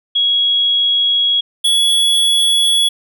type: tone pair in turn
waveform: sine / square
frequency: 3322 / 3376 Hz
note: G#7 / G#7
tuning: 0 / +28 cents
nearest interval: unison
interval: 28 cents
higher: second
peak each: -11 dBFS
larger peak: neither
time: 0.15-1.41 / 1.64-2.89 s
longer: first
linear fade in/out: 10 ms
effects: none